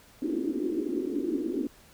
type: band-pass noise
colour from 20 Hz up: white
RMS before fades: -30 dBFS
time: 0.22-1.67 s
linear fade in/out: 2 ms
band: 260 to 360 Hz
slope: 48 dB/octave
effects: pink hiss -56 dBFS RMS until 1.93 s